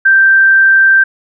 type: tone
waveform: sine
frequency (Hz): 1568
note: G6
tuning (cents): 0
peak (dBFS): -4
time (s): 0.05-1.04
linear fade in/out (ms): 10
effects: none

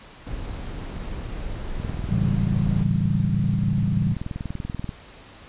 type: noise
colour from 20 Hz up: brown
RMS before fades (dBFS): -31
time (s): 0.26-2.84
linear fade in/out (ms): 10
type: click train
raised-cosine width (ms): 5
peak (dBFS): -17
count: 65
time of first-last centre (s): 1.8-4.892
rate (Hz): 20.7
type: chord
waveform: sine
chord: A dominant seventh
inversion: none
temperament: equal with one note detuned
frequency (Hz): 110 / 141.42 / 164.81 / 196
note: A2 / C#3 / E3 / G3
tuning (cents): 0 / +35 / 0 / 0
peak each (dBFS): -25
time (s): 2.09-4.15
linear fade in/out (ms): 20
effects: pink hiss -46 dBFS RMS until 5.48 s + resampled to 8000 Hz

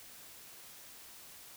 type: silence
effects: white hiss -53 dBFS RMS until 1.56 s

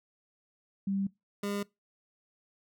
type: tone pair in turn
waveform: sine / 25% pulse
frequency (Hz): 196 / 202.7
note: G3 / G#3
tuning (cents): 0 / -42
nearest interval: minor second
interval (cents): 58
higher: second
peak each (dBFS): -28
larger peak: neither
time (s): 0.87-1.07 / 1.43-1.63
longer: neither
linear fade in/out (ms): 5
effects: noise-tail reverb RT60 0.2 s tail -22 dB re dry

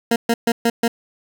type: tone bursts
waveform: 20% pulse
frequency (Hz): 232.6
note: A#3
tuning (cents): -4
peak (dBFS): -9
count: 5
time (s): 0.11-0.88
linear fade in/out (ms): 5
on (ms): 50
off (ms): 130
effects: none

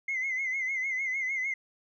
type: tone with vibrato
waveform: sine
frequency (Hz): 2093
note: C7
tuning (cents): 0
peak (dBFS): -27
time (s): 0.08-1.54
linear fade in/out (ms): 5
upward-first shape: sine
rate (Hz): 6.6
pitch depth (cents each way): 73
effects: tanh soft clip ceiling -25 dBFS

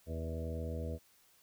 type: harmonic tone with a mistuned harmonic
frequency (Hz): 81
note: E2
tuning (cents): -30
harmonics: 1 / 2 / 3 / 4 / 5 / 6 / 7 / 8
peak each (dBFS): -38 / -46 / -46 / -51 / -52 / -45 / -51 / -50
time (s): 0.06-0.99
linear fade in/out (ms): 50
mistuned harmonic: 7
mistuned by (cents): +38
effects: white hiss -67 dBFS RMS until 1.42 s

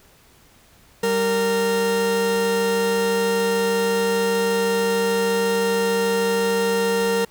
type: tone pair together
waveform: 40% pulse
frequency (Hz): 194.5 / 462.6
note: G3 / A#4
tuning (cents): -13 / -13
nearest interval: octave + minor third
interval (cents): 1500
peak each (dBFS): -25 / -18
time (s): 1.03-7.25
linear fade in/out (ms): 5
effects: pink hiss -53 dBFS RMS until 7.3 s

